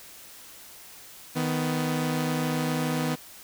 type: tone pair together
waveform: sawtooth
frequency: 156.99 / 249.2 Hz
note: D#3 / B3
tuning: +16 / +16 cents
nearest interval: minor sixth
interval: 800 cents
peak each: -24 dBFS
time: 1.35-3.16 s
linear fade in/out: 20 ms
effects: white hiss -47 dBFS RMS until 3.43 s